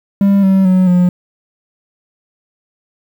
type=tone with pitch steps; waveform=triangle; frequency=198.5 / 191.74 / 185.21 / 178.9 Hz; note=G3 / G3 / F#3 / F3; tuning=+22 / -38 / +2 / +42 cents; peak=-5 dBFS; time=0.21-1.09 s; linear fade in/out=2 ms; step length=220 ms; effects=7-bit